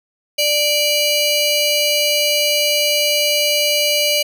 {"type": "ring-modulated tone", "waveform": "20% pulse", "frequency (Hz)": 1760, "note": "A6", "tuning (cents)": 0, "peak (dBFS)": -6, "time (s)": [0.38, 4.23], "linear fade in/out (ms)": 10, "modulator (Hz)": 1170, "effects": []}